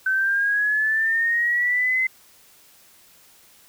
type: linear sweep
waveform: sine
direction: up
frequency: 1525 to 2061 Hz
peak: -18 dBFS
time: 0.06-2.07 s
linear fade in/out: 5 ms
effects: white hiss -53 dBFS RMS until 3.68 s